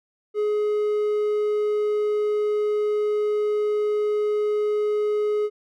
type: tone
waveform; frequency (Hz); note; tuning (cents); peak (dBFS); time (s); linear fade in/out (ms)
triangle; 420.3; G#4; +21; -18; 0.34-5.5; 50
effects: none